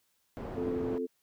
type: low-pass noise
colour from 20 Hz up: white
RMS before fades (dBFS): -40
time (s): 0.37-0.98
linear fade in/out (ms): 0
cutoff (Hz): 500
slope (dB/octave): 12
type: chord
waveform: sine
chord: F major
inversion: second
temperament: equal with one note detuned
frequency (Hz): 260.1 / 349.2 / 440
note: C4 / F4 / A4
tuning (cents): -10 / 0 / 0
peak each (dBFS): -35 / -39 / -33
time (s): 0.56-1.07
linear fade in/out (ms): 20
effects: white hiss -74 dBFS RMS until 1.22 s